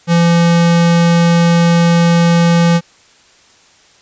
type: tone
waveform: square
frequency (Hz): 170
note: F3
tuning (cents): -46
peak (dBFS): -8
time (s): 0.07-2.81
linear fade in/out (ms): 50
effects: white hiss -47 dBFS RMS until 4.01 s + resampled to 16000 Hz